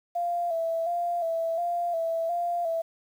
sine tone with vibrato, 677 Hz, E5, 46 cents sharp, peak -25 dBFS, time 0.15-2.82 s, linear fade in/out 10 ms, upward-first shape square, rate 1.4 Hz, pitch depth 45 cents each way, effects 9-bit

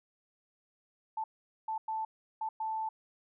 sine tone bursts at uneven times, 880 Hz, A5, in tune, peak -32 dBFS, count 5, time 1.17-1.24 / 1.68-1.78 / 1.88-2.05 / 2.41-2.49 / 2.6-2.89 s, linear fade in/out 5 ms, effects none

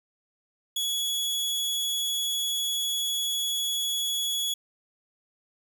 sawtooth tone, 3372 Hz, G#7, 26 cents sharp, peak -23 dBFS, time 0.76-4.54 s, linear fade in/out 5 ms, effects none

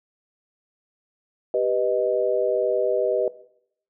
sine chord, G augmented, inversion none, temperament equal, 392 / 493.9 / 622.3 Hz, G4 / B4 / D#5, 0 / 0 / 0 cents, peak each -25 / -22 / -23 dBFS, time 1.54-3.28 s, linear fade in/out 2 ms, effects noise-tail reverb RT60 0.7 s tail -18 dB re dry

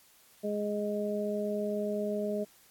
harmonic tone, 207.7 Hz, G#3, in tune, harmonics 1 / 2 / 3, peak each -34 / -34 / -34 dBFS, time 0.43-2.45 s, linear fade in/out 20 ms, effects white hiss -61 dBFS RMS until 2.7 s + AAC 64 kbps

